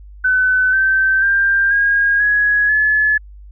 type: tone with pitch steps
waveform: sine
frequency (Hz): 1511 / 1549.9 / 1589.8 / 1630.7 / 1672.7 / 1715.7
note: F#6 / G6 / G6 / G#6 / G#6 / A6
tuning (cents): +36 / -20 / +24 / -32 / +12 / -44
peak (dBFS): -11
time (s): 0.24-3.18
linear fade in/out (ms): 10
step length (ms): 490
effects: added 50 Hz sine -35 dBFS peak until 3.51 s